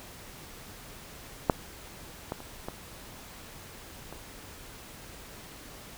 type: clicks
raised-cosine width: 1 ms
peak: -6 / -18 / -29 / -20 / -27 dBFS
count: 5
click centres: 1.498 / 2.321 / 2.404 / 2.685 / 4.126 s
effects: pink hiss -47 dBFS RMS until 5.97 s